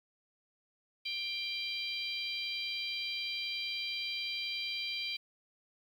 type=harmonic tone; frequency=789 Hz; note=G5; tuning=11 cents sharp; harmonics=3 / 4 / 5 / 6; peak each=-39 / -40 / -41 / -42 dBFS; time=1.05-5.17 s; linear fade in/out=10 ms; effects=10-bit